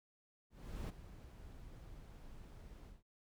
brown noise with ADSR envelope, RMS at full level -41 dBFS, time 0.5-3.03 s, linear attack 390 ms, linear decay 16 ms, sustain -13 dB, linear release 160 ms, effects none

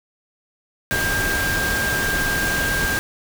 sine tone in noise, 1597 Hz, G6, 32 cents sharp, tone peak -21 dBFS, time 0.91-2.99 s, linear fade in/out 0 ms, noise pink, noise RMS -24 dBFS, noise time 0.91-2.99 s, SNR 0 dB, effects none

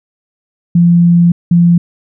sine tone pair in turn, 172.2 / 172.2 Hz, F3 / F3, -24 / -24 cents, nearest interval unison, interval 0 cents, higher neither, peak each -4 dBFS, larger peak neither, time 0.75-1.32 / 1.51-1.78 s, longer first, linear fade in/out 5 ms, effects none

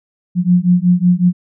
sine beating tone pair, 175.6 / 181 Hz, F3 / F#3, +10 / -38 cents, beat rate 5.4 Hz, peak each -12 dBFS, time 0.35-1.33 s, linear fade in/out 50 ms, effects none

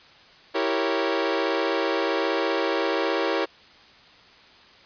sawtooth chord, E diminished seventh, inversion none, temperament equal with one note detuned, 329.6 / 390.9 / 466.2 / 554.4 Hz, E4 / G4 / Bb4 / Db5, 0 / -5 / 0 / 0 cents, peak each -24 dBFS, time 0.54-3.46 s, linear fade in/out 20 ms, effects white hiss -51 dBFS RMS until 4.85 s + resampled to 11025 Hz

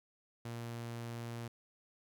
sawtooth tone, 117.4 Hz, A#2, 13 cents sharp, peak -37 dBFS, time 0.45-1.48 s, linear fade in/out 5 ms, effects 13-bit

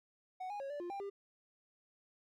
triangle tone with pitch steps, 743 / 823 / 549 / 582 / 350.1 / 794 / 399.2 Hz, F#5 / G#5 / C#5 / D5 / F4 / G5 / G4, +7 / -16 / -17 / -16 / +4 / +22 / +32 cents, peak -38 dBFS, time 0.4-1.1 s, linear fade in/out 10 ms, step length 100 ms, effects none

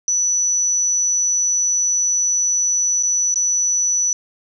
sine tone with dropouts, 5940 Hz, F#8, 6 cents sharp, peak -15 dBFS, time 0.08-4.13 s, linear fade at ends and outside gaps 1 ms, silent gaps 3.027-3.033 / 3.342-3.358 s, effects none

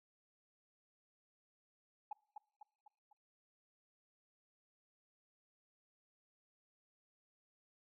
sine tone with echo, 838 Hz, G#5, 15 cents sharp, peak -39 dBFS, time 2.11-2.13 s, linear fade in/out 5 ms, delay 250 ms, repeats 4, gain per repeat -6 dB, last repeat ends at 3.13 s, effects noise-tail reverb RT60 0.7 s tail -26 dB re dry + tanh soft clip ceiling -35 dBFS

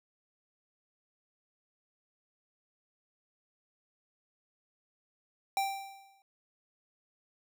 square tone with exponential decay, 784 Hz, G5, in tune, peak -27 dBFS, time 5.57-6.22 s, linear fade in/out 1 ms, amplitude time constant 140 ms, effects none

